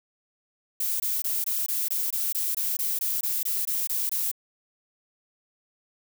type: noise bursts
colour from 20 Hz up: violet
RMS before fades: -27 dBFS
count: 16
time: 0.8-4.315 s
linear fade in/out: 5 ms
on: 200 ms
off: 21 ms
effects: none